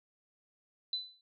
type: tone with exponential decay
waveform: sine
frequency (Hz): 4003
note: B7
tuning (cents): +23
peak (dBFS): -29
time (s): 0.93-1.21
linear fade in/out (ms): 2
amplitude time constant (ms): 59
effects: none